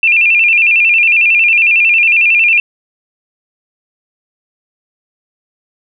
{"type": "tone with vibrato", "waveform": "sine", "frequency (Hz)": 2539, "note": "D#7", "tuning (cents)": 34, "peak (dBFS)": -6, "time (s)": [0.03, 2.6], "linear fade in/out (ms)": 2, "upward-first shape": "square", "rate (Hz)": 11, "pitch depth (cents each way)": 89, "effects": []}